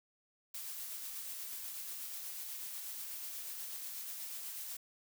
blue noise with tremolo, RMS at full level -43 dBFS, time 0.54-4.77 s, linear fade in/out 5 ms, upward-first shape sine, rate 8.2 Hz, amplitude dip 25%, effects none

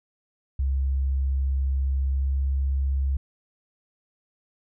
sine tone with pitch glide, 67.3 to 67.89 Hz, C2 to C#2, +49 to -35 cents, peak -21 dBFS, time 0.59-3.17 s, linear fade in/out 5 ms, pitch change +16 cents, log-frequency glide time 2.07-2.34 s, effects none

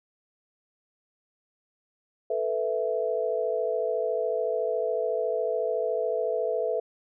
sine chord, A suspended second, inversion none, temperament equal, 440 / 493.9 / 659.3 Hz, A4 / B4 / E5, 0 / 0 / 0 cents, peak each -29 dBFS, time 2.3-6.8 s, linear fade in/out 5 ms, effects none

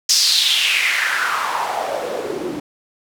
white noise with band-pass filter sweep, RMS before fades -19 dBFS, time 0.09-2.6 s, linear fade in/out 5 ms, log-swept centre 5500 to 280 Hz, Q 4.1, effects none

